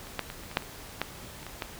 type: clicks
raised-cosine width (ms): 0.3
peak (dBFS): -28 / -12 / -21 / -30 / -24 / -7 / -27 / -11 / -28 / -24 / -15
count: 11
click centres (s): 0.07 / 0.193 / 0.301 / 0.436 / 0.514 / 0.571 / 0.623 / 1.016 / 1.43 / 1.466 / 1.622
effects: pink hiss -45 dBFS RMS until 1.79 s